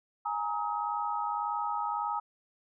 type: chord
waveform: sine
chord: Ab suspended second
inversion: none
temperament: equal with one note detuned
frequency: 830.6 / 932.3 / 1269.2 Hz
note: Ab5 / Bb5 / Eb6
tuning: 0 / 0 / +34 cents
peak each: -34 dBFS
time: 0.25-2.2 s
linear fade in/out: 10 ms
effects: none